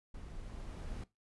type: noise with level ramp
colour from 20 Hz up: brown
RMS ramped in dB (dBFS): -48 to -41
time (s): 0.14-1.04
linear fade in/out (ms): 5
effects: noise-tail reverb RT60 0.2 s tail -19 dB re dry + resampled to 24000 Hz